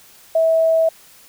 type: tone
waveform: sine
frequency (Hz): 650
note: E5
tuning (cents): -24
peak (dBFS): -12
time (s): 0.35-0.89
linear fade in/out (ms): 5
effects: white hiss -47 dBFS RMS until 1.28 s